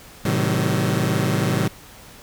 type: chord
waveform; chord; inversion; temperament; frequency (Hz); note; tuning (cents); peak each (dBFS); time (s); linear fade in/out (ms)
sawtooth; A diminished seventh; none; just; 110 / 132 / 158.4 / 190.08; A2 / C3 / Eb3 / Gb3; 0 / +16 / +31 / +47; -20; 0.25-1.68; 5
effects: pink hiss -44 dBFS RMS until 2.22 s